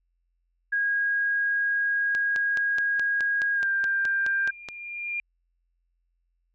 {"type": "tone with pitch glide", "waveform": "sine", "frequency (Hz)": [1638, 1589.5], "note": ["G#6", "G6"], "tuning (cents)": [-24, 24], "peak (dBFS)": -22, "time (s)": [0.72, 4.51], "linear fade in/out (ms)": 10, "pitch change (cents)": -52, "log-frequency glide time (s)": [3.54, 3.65]}
{"type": "click train", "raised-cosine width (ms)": 0.2, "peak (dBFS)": -18, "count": 13, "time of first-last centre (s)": [2.15, 4.687], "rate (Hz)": 4.73}
{"type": "tone with exponential growth", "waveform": "sine", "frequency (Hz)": 2403, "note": "D7", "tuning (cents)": 39, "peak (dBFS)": -26, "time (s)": [3.63, 5.2], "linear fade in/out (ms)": 1, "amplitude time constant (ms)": 340}
{"effects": ["added 43 Hz sine -70 dBFS peak until 6.54 s"]}